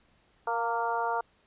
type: harmonic tone with a mistuned harmonic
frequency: 233.1 Hz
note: A#3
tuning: in tune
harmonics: 2 / 3 / 4 / 5 / 6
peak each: -35 / -33 / -30 / -36 / -36 dBFS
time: 0.47-1.21 s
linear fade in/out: 5 ms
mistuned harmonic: 4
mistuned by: -22 cents
effects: pink hiss -66 dBFS RMS until 1.46 s + resampled to 8000 Hz